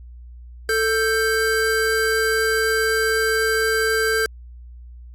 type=tone pair together; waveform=square; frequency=442.3 / 1574 Hz; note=A4 / G6; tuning=+9 / +7 cents; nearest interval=octave + minor seventh; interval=2198 cents; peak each=-21 dBFS; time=0.69-4.26 s; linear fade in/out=2 ms; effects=added 60 Hz sine -37 dBFS peak until 5.14 s + AAC 64 kbps